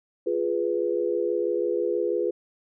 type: chord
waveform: sine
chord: F diminished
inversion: none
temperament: equal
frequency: 349.2 / 415.3 / 493.9 Hz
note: F4 / Ab4 / Cb5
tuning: 0 / 0 / 0 cents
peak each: -27 dBFS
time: 0.26-2.31 s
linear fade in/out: 10 ms
effects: none